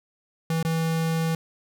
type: tone with dropouts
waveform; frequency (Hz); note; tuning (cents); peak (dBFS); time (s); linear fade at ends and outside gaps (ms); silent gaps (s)
square; 163; E3; -19; -23; 0.5-1.35; 2; 0.628-0.649
effects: none